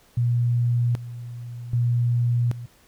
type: tone with tremolo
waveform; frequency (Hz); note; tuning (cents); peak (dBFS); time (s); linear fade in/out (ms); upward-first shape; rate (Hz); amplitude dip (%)
sine; 120; B2; -49; -18; 0.17-2.66; 5; square; 0.64; 80
effects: pink hiss -57 dBFS RMS until 2.87 s